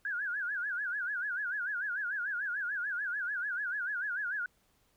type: tone with vibrato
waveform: sine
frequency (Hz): 1553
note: G6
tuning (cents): -17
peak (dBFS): -32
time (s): 0.05-4.46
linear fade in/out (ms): 2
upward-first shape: sine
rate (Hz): 6.8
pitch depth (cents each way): 170
effects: pink hiss -71 dBFS RMS until 4.96 s